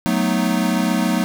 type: chord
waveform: square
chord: B dominant seventh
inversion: second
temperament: equal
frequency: 185 / 220 / 246.9 / 311.1 Hz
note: F#3 / A3 / B3 / D#4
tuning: 0 / 0 / 0 / 0 cents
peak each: -22 / -22 / -23 / -25 dBFS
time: 0.06-1.24 s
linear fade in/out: 0 ms
effects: none